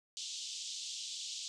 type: band-pass noise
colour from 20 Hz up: pink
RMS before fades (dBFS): -43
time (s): 0.17-1.48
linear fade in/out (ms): 0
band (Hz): 3100 to 7600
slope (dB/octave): 48
effects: none